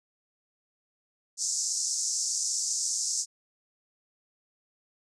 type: band-pass noise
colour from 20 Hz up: white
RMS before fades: -30 dBFS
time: 1.37-3.26 s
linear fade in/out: 50 ms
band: 5300 to 7800 Hz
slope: 48 dB/octave
effects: none